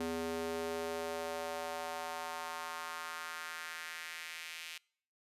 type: tone with high-pass filter sweep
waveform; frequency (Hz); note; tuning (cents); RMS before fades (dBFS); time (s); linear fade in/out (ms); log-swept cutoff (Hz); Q
square; 82.4; E2; 0; -41; 0-4.78; 5; 300 to 2600; 2
effects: noise-tail reverb RT60 0.6 s tail -26 dB re dry + resampled to 32000 Hz